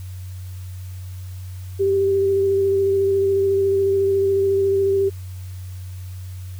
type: tone with vibrato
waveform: sine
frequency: 392 Hz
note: G4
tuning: in tune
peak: -15 dBFS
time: 1.79-5.1 s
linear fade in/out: 20 ms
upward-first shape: square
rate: 14 Hz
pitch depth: 12 cents each way
effects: added 92 Hz sine -30 dBFS peak until 6.59 s + white hiss -49 dBFS RMS until 6.59 s